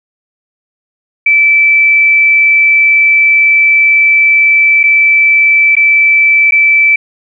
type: tone with dropouts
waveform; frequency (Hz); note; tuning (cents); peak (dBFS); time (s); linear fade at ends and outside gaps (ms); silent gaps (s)
sine; 2319; D7; -22; -4; 1.26-6.96; 5; 4.832-4.837 / 5.754-5.766 / 6.51-6.521
effects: none